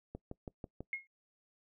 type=click train; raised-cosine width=2 ms; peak=-29 dBFS; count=5; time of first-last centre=0.15-0.806 s; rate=6.1 Hz
type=tone with exponential decay; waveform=sine; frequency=2156 Hz; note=C#7; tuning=49 cents flat; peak=-31 dBFS; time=0.93-1.07 s; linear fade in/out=1 ms; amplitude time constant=29 ms
effects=noise-tail reverb RT60 0.1 s tail -22 dB re dry